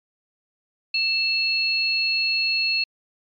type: tone pair together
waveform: sine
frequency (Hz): 2657 / 4311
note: E7 / C#8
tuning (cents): +13 / -49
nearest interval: minor sixth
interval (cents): 838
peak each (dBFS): -22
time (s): 0.94-2.84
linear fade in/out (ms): 5
effects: MP3 96 kbps